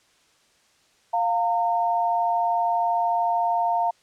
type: tone pair together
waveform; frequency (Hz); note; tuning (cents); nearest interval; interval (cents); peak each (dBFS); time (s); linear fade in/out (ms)
sine; 701 / 914; F5 / A#5; +6 / -34; perfect fourth; 460; -22 / -23; 1.13-3.91; 10
effects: white hiss -61 dBFS RMS until 4.02 s + low-pass 7000 Hz 12 dB/octave